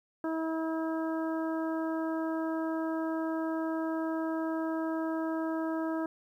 harmonic tone, 322.2 Hz, E4, 39 cents flat, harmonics 1 / 2 / 3 / 4 / 5, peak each -31 / -37 / -41 / -43 / -45 dBFS, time 0.24-6.06 s, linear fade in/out 2 ms, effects 11-bit

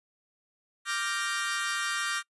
sawtooth chord, G minor seventh, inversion second, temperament equal, 1174.7 / 1396.9 / 1568 / 1864.7 Hz, D6 / F6 / G6 / Bb6, 0 / 0 / 0 / 0 cents, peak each -31 dBFS, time 0.85-2.23 s, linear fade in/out 50 ms, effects noise-tail reverb RT60 0.1 s tail -24 dB re dry + resampled to 24000 Hz

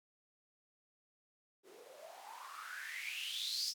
blue noise with band-pass filter sweep, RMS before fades -44 dBFS, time 1.63-3.74 s, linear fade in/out 50 ms, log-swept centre 370 to 5400 Hz, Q 8.8, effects none

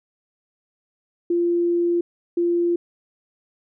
sine tone bursts at uneven times, 345.3 Hz, F4, 20 cents flat, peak -17 dBFS, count 2, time 1.3-2.01 / 2.37-2.76 s, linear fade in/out 5 ms, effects none

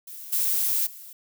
violet noise with level steps, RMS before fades -40 / -24 / -43 dBFS, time 0.07-1.13 s, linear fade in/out 5 ms, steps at 0.32 / 0.86 s, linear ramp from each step 10 ms, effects none

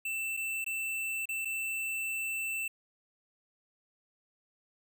square tone with dropouts, 2667 Hz, E7, 20 cents sharp, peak -33 dBFS, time 0.05-2.68 s, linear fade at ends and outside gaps 5 ms, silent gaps 0.368-0.372 / 0.644-0.663 / 1.256-1.289 / 1.449-1.454 s, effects none

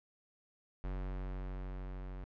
square tone with level ramp, 46.62 Hz, F#1, 14 cents sharp, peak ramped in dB -37 to -43 dBFS, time 0.84-2.24 s, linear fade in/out 0 ms, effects low-pass 2000 Hz 12 dB/octave

